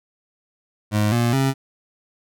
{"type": "tone with pitch steps", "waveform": "25% pulse", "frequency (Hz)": [105.3, 118.7, 134.9], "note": ["G#2", "A#2", "C#3"], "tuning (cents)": [24, 32, -47], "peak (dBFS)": -13, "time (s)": [0.91, 1.54], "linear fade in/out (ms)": 50, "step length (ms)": 210, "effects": []}